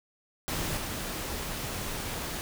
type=noise with level steps; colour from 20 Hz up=pink; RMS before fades=-32 / -35 dBFS; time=0.48-2.41 s; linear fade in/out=0 ms; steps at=0.76 s; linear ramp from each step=20 ms; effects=none